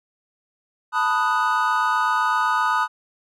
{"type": "chord", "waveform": "triangle", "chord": "B dominant seventh", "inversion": "third", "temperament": "equal", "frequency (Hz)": [880, 987.8, 1244.5, 1480], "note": ["A5", "B5", "D#6", "F#6"], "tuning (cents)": [0, 0, 0, 0], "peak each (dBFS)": [-23, -22, -20, -23], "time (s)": [0.92, 2.88], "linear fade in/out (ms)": 50, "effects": []}